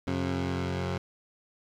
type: tone pair together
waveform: 15% pulse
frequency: 90 / 134.65 Hz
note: F#2 / C#3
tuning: -47 / -50 cents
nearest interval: perfect fifth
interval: 697 cents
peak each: -24 / -27 dBFS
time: 0.07-0.98 s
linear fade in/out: 5 ms
effects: low-pass 5000 Hz 12 dB/octave + 10-bit